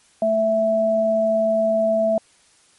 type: tone pair together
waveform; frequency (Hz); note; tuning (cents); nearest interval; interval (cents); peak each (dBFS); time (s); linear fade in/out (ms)
sine; 220.1 / 659.3; A3 / E5; +1 / 0; octave + perfect fifth; 1899; -25 / -16; 0.22-2.18; 2
effects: white hiss -56 dBFS RMS until 2.78 s + MP3 48 kbps